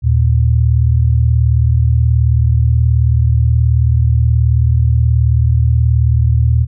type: tone pair together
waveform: sine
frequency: 77.87 / 116.54 Hz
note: D#2 / A#2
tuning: +2 / 0 cents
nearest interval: perfect fifth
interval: 698 cents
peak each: -11 dBFS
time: 0.02-6.67 s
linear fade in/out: 50 ms
effects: none